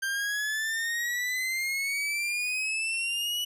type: exponential sweep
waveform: 40% pulse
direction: up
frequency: 1575 to 2960 Hz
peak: -27 dBFS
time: 0.02-3.45 s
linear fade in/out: 10 ms
effects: resampled to 32000 Hz